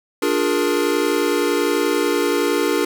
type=chord; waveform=square; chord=Bb dominant seventh; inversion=first; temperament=equal with one note detuned; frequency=293.7 / 353.9 / 415.3 / 466.2 Hz; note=D4 / F4 / Ab4 / Bb4; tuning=0 / +23 / 0 / 0 cents; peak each=-23 dBFS; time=0.22-2.85 s; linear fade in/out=5 ms; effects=none